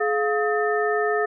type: tone cluster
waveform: sine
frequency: 423.2 / 703 / 1269 / 1794 Hz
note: G#4 / F5 / D#6 / A6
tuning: +33 / +11 / +34 / +33 cents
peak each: -22 / -26 / -28 / -27 dBFS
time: 0-1.26 s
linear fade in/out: 10 ms
effects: none